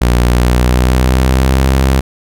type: tone with pitch glide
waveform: sawtooth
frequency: 60.1 to 66.3 Hz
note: B1 to C2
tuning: -46 to +23 cents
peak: -4 dBFS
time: 0.01-2.01 s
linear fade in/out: 10 ms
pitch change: +169 cents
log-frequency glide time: 0.25-1.65 s
effects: none